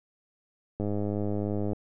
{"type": "click train", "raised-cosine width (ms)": 2, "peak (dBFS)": -18, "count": 97, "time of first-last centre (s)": [0.8, 1.732], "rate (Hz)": 103, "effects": []}